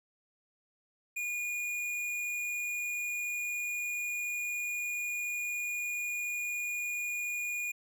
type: tone with hard clipping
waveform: sine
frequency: 2439 Hz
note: D#7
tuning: 35 cents flat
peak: -34 dBFS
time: 1.16-7.72 s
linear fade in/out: 10 ms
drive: 13 dB
effects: none